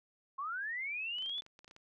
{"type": "linear sweep", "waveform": "sine", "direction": "up", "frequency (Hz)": [1051, 3513], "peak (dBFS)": -36, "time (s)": [0.38, 1.41], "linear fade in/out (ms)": 10}
{"type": "clicks", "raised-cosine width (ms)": 0.2, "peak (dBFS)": -38, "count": 12, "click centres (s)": [1.185, 1.224, 1.261, 1.295, 1.382, 1.421, 1.464, 1.591, 1.645, 1.679, 1.711, 1.764]}
{"effects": []}